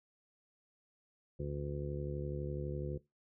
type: harmonic tone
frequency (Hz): 72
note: D2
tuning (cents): -34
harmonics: 1 / 2 / 3 / 4 / 5 / 6 / 7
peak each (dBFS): -43 / -39 / -49 / -52 / -43 / -50 / -46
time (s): 1.39-2.98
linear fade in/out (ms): 10
effects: noise-tail reverb RT60 0.2 s tail -19 dB re dry